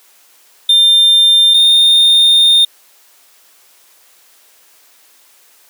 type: tone pair in turn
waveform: triangle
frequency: 3600 / 3642 Hz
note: A7 / A#7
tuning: +39 / -41 cents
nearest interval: unison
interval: 20 cents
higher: second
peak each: -4 dBFS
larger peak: neither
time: 0.69-1.54 / 1.54-2.65 s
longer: second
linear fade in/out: 5 ms
effects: white hiss -48 dBFS RMS until 5.69 s + high-pass 400 Hz 12 dB/octave